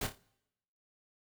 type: noise with echo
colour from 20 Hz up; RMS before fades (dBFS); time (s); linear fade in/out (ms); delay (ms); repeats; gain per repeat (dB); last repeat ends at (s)
pink; -35; 0.01-0.07; 5; 28; 4; -8; 0.182
effects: noise-tail reverb RT60 0.9 s tail -24 dB re dry